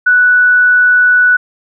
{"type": "tone", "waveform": "sine", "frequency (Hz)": 1480, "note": "F#6", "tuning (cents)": 0, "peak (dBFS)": -5, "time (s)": [0.06, 1.37], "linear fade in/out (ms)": 10, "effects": []}